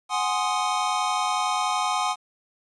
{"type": "chord", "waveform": "square", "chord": "Ab dominant seventh", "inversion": "third", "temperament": "equal", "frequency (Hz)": [740, 830.6, 1046.5, 1244.5], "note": ["Gb5", "Ab5", "C6", "Eb6"], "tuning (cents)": [0, 0, 0, 0], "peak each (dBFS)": -29, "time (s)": [0.09, 2.16], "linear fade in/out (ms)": 50, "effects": ["resampled to 22050 Hz", "9-bit"]}